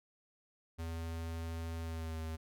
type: tone with pitch glide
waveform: square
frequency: 82.41 to 80.2 Hz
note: E2 to E2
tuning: 0 to -47 cents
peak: -39 dBFS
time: 0.78-2.37 s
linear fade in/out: 20 ms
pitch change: -47 cents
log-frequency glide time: 1.8-2.19 s
effects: none